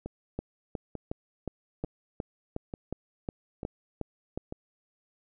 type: two click trains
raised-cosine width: 2 ms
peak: -23 / -19 dBFS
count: 6 / 12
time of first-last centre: 0.06-4.524 / 0.39-4.376 s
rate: 1.12 / 2.76 Hz
effects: none